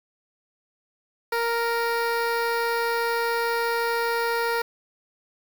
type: tone with notch filter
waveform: 15% pulse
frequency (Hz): 466.2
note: A#4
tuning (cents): 0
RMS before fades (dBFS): -25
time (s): 1.32-4.62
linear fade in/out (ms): 5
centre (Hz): 7700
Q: 0.99
effects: 7-bit